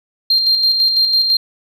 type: tone with tremolo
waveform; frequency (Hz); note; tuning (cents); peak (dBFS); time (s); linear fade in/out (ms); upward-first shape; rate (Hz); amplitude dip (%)
sine; 4186; C8; 0; -8; 0.3-1.37; 5; square; 6; 45
effects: tanh soft clip ceiling -7 dBFS